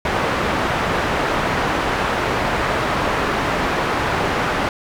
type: low-pass noise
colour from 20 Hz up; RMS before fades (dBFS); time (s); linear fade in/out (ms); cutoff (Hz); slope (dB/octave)
white; -20; 0.05-4.69; 2; 1400; 12
effects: none